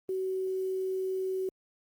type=tone with quantisation; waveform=sine; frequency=377.2 Hz; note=F#4; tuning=33 cents sharp; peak=-29 dBFS; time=0.09-1.49 s; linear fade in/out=2 ms; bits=9; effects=Opus 24 kbps